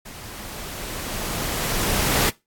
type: noise with level ramp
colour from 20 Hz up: pink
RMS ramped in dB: -39 to -19 dBFS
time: 0.05-2.3 s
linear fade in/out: 10 ms
effects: noise-tail reverb RT60 0.2 s tail -18 dB re dry + AAC 64 kbps